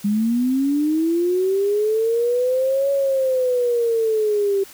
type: linear two-way sweep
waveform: sine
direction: up then down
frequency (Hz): 200 to 559 to 388.2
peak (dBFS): -16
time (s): 0.04-4.64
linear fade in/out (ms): 10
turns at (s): 2.91
effects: white hiss -43 dBFS RMS until 4.73 s